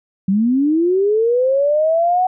sine linear sweep, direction up, 185 to 748 Hz, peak -12 dBFS, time 0.28-2.27 s, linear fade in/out 5 ms, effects none

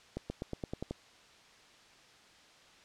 accelerating click train, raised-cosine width 2 ms, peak -23 dBFS, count 8, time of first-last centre 0.17-0.91 s, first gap 130 ms, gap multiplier 0.93, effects white hiss -59 dBFS RMS until 2.84 s + low-pass 5000 Hz 12 dB/octave

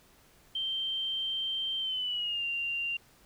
sine tone with pitch glide, 3136 to 2778 Hz, G7 to F7, 0 to -10 cents, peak -30 dBFS, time 0.55-2.97 s, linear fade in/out 5 ms, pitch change -210 cents, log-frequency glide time 1.79-2.45 s, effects pink hiss -61 dBFS RMS until 3.25 s

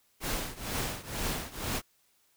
pink noise with tremolo, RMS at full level -31 dBFS, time 0.2-1.82 s, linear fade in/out 50 ms, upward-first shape triangle, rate 2.1 Hz, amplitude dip 90%, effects white hiss -69 dBFS RMS until 2.36 s

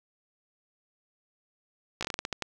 slowing click train, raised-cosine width 0.2 ms, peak -14 dBFS, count 10, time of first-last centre 2.01-2.423 s, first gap 16 ms, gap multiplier 1.25, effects none

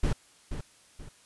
brown noise with echo, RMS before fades -25 dBFS, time 0.03-0.13 s, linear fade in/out 5 ms, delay 480 ms, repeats 2, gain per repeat -9 dB, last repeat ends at 1.09 s, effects white hiss -59 dBFS RMS until 1.25 s + resampled to 24000 Hz

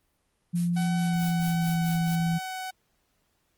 sine tone with pitch glide, 173.3 to 167.2 Hz, F3 to E3, -13 to +25 cents, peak -23 dBFS, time 0.53-2.39 s, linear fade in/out 20 ms, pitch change -62 cents, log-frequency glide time 0.96-1.68 s
blue noise with tremolo, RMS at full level -39 dBFS, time 0.55-2.16 s, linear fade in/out 10 ms, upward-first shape sine, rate 4.6 Hz, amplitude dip 95%
sawtooth tone with vibrato, 752 Hz, F#5, 28 cents sharp, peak -29 dBFS, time 0.76-2.71 s, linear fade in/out 10 ms, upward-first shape triangle, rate 1.5 Hz, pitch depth 9 cents each way
effects pink hiss -72 dBFS RMS until 3.57 s + Opus 32 kbps

